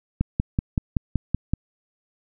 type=click train; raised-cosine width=5 ms; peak=-8 dBFS; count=8; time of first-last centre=0.21-1.536 s; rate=5.28 Hz; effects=none